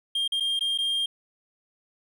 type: tone with dropouts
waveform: triangle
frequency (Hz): 3208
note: G7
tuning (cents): +39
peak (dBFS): -22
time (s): 0.15-1.06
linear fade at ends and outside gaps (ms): 5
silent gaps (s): 0.278-0.32 / 0.4-0.405 / 0.593-0.608 / 0.777-0.785
effects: none